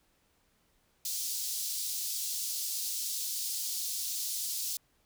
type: high-pass noise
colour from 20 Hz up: pink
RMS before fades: -35 dBFS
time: 1.05-4.77 s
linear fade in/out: 2 ms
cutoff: 4400 Hz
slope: 24 dB/octave
effects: pink hiss -71 dBFS RMS until 5.05 s